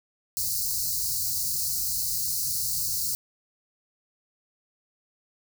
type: band-stop noise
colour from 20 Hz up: white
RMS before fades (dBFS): -28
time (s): 0.37-3.15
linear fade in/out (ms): 0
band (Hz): 160 to 4200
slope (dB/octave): 96
effects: none